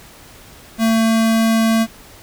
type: tone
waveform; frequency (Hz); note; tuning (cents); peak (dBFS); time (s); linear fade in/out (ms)
square; 224.9; A3; +38; -13; 0.78-1.87; 50
effects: pink hiss -42 dBFS RMS until 2.22 s